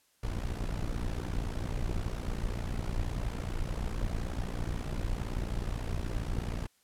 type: noise with amplitude modulation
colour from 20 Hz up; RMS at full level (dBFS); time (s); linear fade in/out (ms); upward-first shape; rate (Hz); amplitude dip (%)
brown; -30; 0.23-6.67; 5; sine; 59; 80
effects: white hiss -69 dBFS RMS until 6.83 s + low-pass 12000 Hz 12 dB/octave